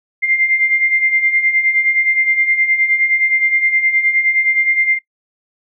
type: beating tone pair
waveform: sine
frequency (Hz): 2093 / 2102.6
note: C7 / C7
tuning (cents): 0 / +8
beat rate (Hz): 9.6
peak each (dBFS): -19 / -13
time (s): 0.22-4.99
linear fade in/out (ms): 20
effects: noise-tail reverb RT60 0.1 s tail -20 dB re dry